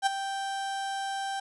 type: tone with ADSR envelope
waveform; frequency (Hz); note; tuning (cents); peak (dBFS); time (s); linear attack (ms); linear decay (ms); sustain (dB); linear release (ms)
35% pulse; 784; G5; 0; -18; 0.02-1.4; 45; 13; -11; 6
effects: resampled to 24000 Hz